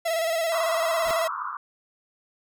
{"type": "tone with vibrato", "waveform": "45% pulse", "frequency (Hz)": 659.3, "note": "E5", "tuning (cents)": 0, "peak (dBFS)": -23, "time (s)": [0.05, 1.28], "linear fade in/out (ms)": 10, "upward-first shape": "square", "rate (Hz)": 18, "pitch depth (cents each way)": 40}
{"type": "band-pass noise", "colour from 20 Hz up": "pink", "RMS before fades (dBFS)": -31, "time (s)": [0.52, 1.57], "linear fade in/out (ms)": 2, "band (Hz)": [980, 1400], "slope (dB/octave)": 96}
{"type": "noise with exponential growth", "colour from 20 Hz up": "pink", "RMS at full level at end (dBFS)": -29, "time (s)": [1, 1.11], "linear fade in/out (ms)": 2, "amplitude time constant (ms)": 23}
{"effects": []}